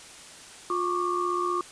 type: tone cluster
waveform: sine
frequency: 354.3 / 1107 / 1183 Hz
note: F4 / C#6 / D6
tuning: +25 / -3 / +12 cents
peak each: -29 dBFS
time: 0.7-1.61 s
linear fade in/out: 2 ms
effects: white hiss -46 dBFS RMS until 1.71 s + resampled to 22050 Hz